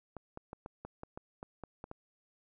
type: clicks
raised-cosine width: 1 ms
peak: -29 dBFS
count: 11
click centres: 0.167 / 0.374 / 0.531 / 0.661 / 0.85 / 1.034 / 1.175 / 1.429 / 1.637 / 1.841 / 1.914 s
effects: none